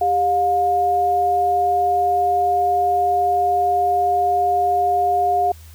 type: tone pair together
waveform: sine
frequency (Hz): 399.4 / 713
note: G4 / F5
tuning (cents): +32 / +36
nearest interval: minor seventh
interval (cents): 1004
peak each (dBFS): -24 / -15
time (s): 0.01-5.52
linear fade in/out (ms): 5
effects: added 80 Hz sine -39 dBFS peak until 5.74 s + white hiss -49 dBFS RMS until 5.74 s